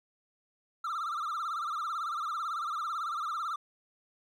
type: tone with vibrato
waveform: triangle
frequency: 1269 Hz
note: D#6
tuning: 34 cents sharp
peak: -30 dBFS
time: 0.84-3.56 s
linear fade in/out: 5 ms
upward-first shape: sine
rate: 18 Hz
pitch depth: 140 cents each way
effects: none